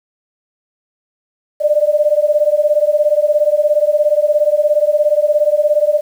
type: beating tone pair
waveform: sine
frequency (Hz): 589 / 606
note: D5 / D#5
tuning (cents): +5 / -46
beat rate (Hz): 17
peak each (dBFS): -13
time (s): 1.6-6.01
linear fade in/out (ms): 20
effects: 7-bit